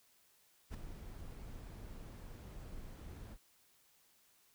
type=noise with ADSR envelope; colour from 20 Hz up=brown; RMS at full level=-38 dBFS; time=0.7-3.38 s; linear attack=44 ms; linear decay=4 ms; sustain=-11 dB; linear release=58 ms; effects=white hiss -70 dBFS RMS until 4.54 s